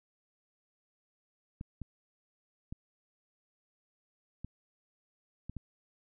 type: clicks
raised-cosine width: 5 ms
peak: -28 dBFS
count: 6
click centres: 1.611 / 1.817 / 2.725 / 4.446 / 5.496 / 5.567 s
effects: none